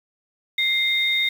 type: tone pair together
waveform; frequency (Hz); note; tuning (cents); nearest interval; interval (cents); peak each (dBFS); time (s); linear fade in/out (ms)
sine; 2102 / 3690; C7 / A#7; +7 / -18; minor seventh; 975; -21 / -21; 0.58-1.29; 5
effects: 7-bit

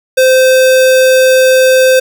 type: tone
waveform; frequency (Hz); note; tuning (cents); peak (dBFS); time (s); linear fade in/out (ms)
square; 518; C5; -17; -5; 0.17-2; 10
effects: none

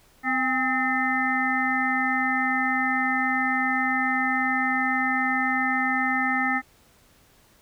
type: harmonic tone with a mistuned harmonic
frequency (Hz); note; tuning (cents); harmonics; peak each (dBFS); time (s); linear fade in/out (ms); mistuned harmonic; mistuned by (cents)
257.4; C4; -28; 1 / 3 / 5 / 7 / 8; -28 / -28 / -29 / -26 / -28; 0.23-6.62; 50; 3; +61
effects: pink hiss -58 dBFS RMS until 7.61 s

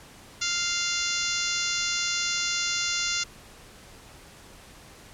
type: harmonic tone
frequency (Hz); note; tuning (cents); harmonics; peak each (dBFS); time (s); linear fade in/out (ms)
697; F5; -4; 2 / 3 / 4 / 5 / 6 / 7 / 8 / 9 / 10; -34 / -34 / -34 / -34 / -34 / -34 / -34 / -34 / -34; 0.41-3.24; 10
effects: pink hiss -49 dBFS RMS until 5.13 s + low-pass 11000 Hz 12 dB/octave

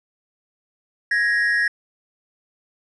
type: ring-modulated tone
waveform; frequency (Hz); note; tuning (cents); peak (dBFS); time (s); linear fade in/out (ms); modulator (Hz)
triangle; 1771; A6; +11; -12; 1.11-1.68; 5; 112
effects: resampled to 22050 Hz + 9-bit

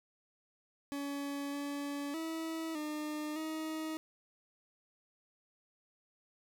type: tone with pitch steps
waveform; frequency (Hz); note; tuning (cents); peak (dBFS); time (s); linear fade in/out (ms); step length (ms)
40% pulse; 282.5 / 285.1 / 323.8 / 302.6 / 315.5; C#4 / C#4 / E4 / D#4 / D#4; +33 / +49 / -31 / -48 / +24; -36; 0.92-3.97; 0; 610
effects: none

